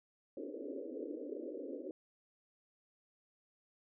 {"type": "band-pass noise", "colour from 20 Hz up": "pink", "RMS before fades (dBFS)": -44, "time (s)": [0.37, 1.91], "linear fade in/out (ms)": 2, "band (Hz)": [260, 560], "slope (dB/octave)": 96, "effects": []}